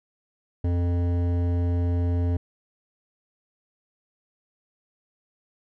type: tone with hard clipping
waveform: sine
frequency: 87.31 Hz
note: F2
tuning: in tune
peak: -23 dBFS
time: 0.64-2.37 s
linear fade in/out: 5 ms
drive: 13 dB
effects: none